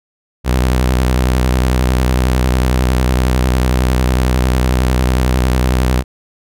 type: tone with vibrato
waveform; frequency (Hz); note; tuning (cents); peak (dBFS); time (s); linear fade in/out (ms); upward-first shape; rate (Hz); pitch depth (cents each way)
sawtooth; 63.1; B1; +38; -7; 0.44-6.04; 50; square; 11; 50
effects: none